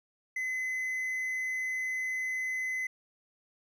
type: tone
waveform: triangle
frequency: 2033 Hz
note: B6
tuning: 50 cents sharp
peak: -29 dBFS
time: 0.36-2.87 s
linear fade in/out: 5 ms
effects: none